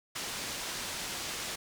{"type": "low-pass noise", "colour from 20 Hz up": "white", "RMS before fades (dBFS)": -38, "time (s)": [0.15, 1.56], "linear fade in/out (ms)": 10, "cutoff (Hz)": 6800, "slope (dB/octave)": 12, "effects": []}